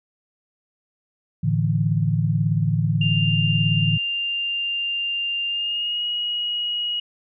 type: chord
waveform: sine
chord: A suspended fourth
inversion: none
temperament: just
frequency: 110 / 146.67 / 165 Hz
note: A2 / D3 / E3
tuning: 0 / -2 / +2 cents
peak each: -22 dBFS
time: 1.43-3.98 s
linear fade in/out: 10 ms
type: tone with pitch glide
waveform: sine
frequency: 2794 to 2896 Hz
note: F7 to F#7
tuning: 0 to -38 cents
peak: -22 dBFS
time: 3.01-7 s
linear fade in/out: 5 ms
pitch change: +62 cents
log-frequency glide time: 5.48-6.05 s
effects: none